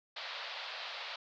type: band-pass noise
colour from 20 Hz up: white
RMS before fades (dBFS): -43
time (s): 0.16-1.16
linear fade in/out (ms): 5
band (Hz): 520 to 4500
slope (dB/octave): 48
effects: none